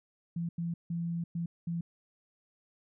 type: tone bursts at uneven times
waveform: sine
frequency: 169.3 Hz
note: E3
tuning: 46 cents sharp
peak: -31 dBFS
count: 5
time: 0.36-0.49 / 0.58-0.74 / 0.9-1.24 / 1.35-1.46 / 1.67-1.81 s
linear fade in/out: 5 ms
effects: none